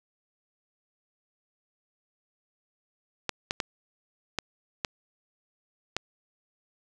clicks, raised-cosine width 0.2 ms, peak -10 dBFS, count 6, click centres 3.293 / 3.509 / 3.602 / 4.387 / 4.848 / 5.966 s, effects none

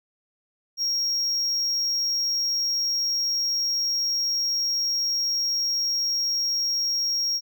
triangle tone, 5588 Hz, F8, in tune, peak -21 dBFS, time 0.77-7.41 s, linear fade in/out 50 ms, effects none

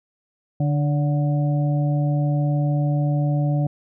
harmonic tone with a mistuned harmonic, 146.83 Hz, D3, in tune, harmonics 1 / 2 / 4 / 5, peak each -18 / -28 / -31 / -34 dBFS, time 0.6-3.67 s, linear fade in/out 5 ms, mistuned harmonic 4, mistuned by -40 cents, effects none

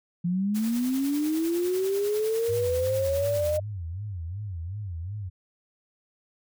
sine linear sweep, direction up, 170 to 614 Hz, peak -23 dBFS, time 0.24-3.6 s, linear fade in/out 10 ms
white noise with tremolo, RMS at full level -38 dBFS, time 0.54-3.58 s, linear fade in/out 20 ms, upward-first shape triangle, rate 10 Hz, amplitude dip 60%
sine tone with vibrato, 93.1 Hz, F#2, 11 cents sharp, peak -31 dBFS, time 2.48-5.3 s, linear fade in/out 20 ms, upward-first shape sine, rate 2.7 Hz, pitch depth 230 cents each way
effects none

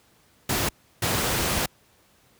pink noise bursts at uneven times, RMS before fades -24 dBFS, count 2, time 0.49-0.69 / 1.02-1.66 s, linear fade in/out 5 ms, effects pink hiss -60 dBFS RMS until 2.39 s + high-pass 60 Hz 12 dB/octave

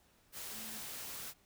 sine tone in noise, 220 Hz, A3, in tune, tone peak -53 dBFS, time 0.51-0.82 s, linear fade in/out 50 ms, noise white, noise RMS -45 dBFS, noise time 0.32-1.34 s, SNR -11 dB, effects pink hiss -69 dBFS RMS until 1.45 s

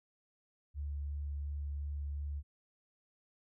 sine tone with vibrato, 72.1 Hz, D2, 31 cents flat, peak -36 dBFS, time 0.74-2.43 s, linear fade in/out 50 ms, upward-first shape sine, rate 2.8 Hz, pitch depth 10 cents each way, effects none

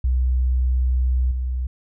sine tone with level steps, 63.1 Hz, B1, 38 cents sharp, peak -16 / -21 dBFS, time 0.04-1.67 s, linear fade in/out 5 ms, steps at 1.31 s, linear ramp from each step 5 ms, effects none

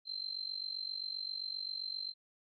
sine tone with amplitude modulation, 4119 Hz, C8, 28 cents flat, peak -34 dBFS, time 0.05-2.14 s, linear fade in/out 50 ms, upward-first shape sine, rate 47.6 Hz, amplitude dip 85%, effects none

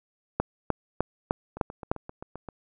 two click trains, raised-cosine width 1 ms, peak -9 / -24 dBFS, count 6 / 8, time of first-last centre 0.4-1.915 / 1.57-2.487 s, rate 3.3 / 7.63 Hz, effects none

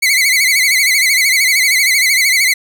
sawtooth tone with vibrato, 2131 Hz, C7, 31 cents sharp, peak -6 dBFS, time 0.02-2.54 s, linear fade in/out 10 ms, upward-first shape sine, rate 13 Hz, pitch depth 110 cents each way, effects none

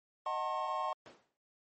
triangle chord, D# diminished seventh, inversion none, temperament just, 622.3 / 746.7 / 896 / 1075.3 Hz, D#5 / F#5 / A5 / C6, 0 / +16 / +31 / +47 cents, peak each -38 / -38 / -38 / -34 dBFS, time 0.26-0.93 s, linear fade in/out 2 ms
brown noise with exponential decay, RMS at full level -40 dBFS, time 1.06-1.37 s, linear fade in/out 0 ms, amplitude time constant 67 ms
effects high-pass 400 Hz 12 dB/octave + MP3 32 kbps

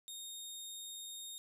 20% pulse tone, 3699 Hz, A#7, 14 cents flat, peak -39 dBFS, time 0.08-1.38 s, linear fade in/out 0 ms, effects none

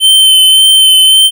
square tone with vibrato, 3083 Hz, G7, 29 cents flat, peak -3 dBFS, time 0-1.31 s, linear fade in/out 50 ms, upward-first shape sine, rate 1.8 Hz, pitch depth 16 cents each way, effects none

